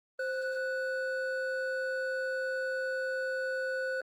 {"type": "tone pair together", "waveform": "triangle", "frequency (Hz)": [523.3, 1480.1], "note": ["C5", "F#6"], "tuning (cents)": [0, 0], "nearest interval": "octave + tritone", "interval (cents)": 1800, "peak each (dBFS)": [-31, -33], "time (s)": [0.19, 4.01], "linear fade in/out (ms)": 5, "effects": ["Opus 24 kbps"]}